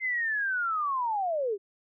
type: linear sweep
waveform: sine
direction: down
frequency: 2093 to 376.3 Hz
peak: -26 dBFS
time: 0-1.58 s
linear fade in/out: 50 ms
effects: none